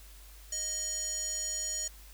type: tone with band-pass filter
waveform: square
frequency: 622.3 Hz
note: D#5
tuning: in tune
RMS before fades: -35 dBFS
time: 0.52-1.88 s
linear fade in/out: 5 ms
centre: 6700 Hz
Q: 8.5
effects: added 50 Hz sine -50 dBFS peak until 2.13 s + white hiss -56 dBFS RMS until 2.13 s